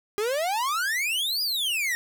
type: exponential two-way sweep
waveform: 45% pulse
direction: up then down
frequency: 400 to 4992 to 1833 Hz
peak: -24 dBFS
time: 0.18-1.95 s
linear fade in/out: 0 ms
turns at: 1.42 s
effects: 10-bit